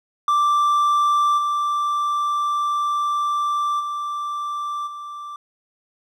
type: tone with level steps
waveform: triangle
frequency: 1174.7 Hz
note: D6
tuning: in tune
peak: -13 / -17 / -22 / -29 dBFS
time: 0.28-5.36 s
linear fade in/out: 2 ms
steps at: 1.37 / 3.79 / 4.86 s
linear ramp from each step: 20 ms
effects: none